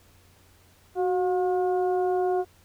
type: harmonic tone with a mistuned harmonic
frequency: 359.1 Hz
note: F4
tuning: 48 cents sharp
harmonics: 1 / 2 / 3 / 4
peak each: -23 / -27 / -42 / -44 dBFS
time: 0.95-2.45 s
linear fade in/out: 50 ms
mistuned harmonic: 1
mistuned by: +50 cents
effects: added 89 Hz sine -59 dBFS peak until 2.64 s + pink hiss -59 dBFS RMS until 2.64 s